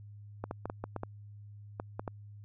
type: clicks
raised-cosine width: 1 ms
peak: -22 dBFS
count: 10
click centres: 0.44 / 0.511 / 0.656 / 0.699 / 0.84 / 0.963 / 1.034 / 1.799 / 1.995 / 2.078 s
effects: added 103 Hz sine -47 dBFS peak until 2.44 s